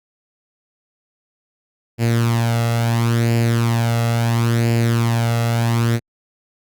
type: tone with flanger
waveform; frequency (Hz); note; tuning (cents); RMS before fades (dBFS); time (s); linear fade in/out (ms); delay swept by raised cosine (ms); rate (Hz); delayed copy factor
sawtooth; 116.54; A#2; 0; -17; 1.98-6; 50; 0.41 to 1.51; 0.73; +0.6
effects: Opus 48 kbps